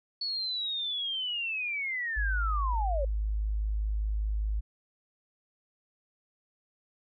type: linear sweep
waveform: sine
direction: down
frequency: 4435 to 521 Hz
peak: -30 dBFS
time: 0.21-3.05 s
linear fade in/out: 5 ms
type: tone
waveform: sine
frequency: 52.5 Hz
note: G#1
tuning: 19 cents sharp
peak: -27 dBFS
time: 2.16-4.61 s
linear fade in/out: 20 ms
effects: none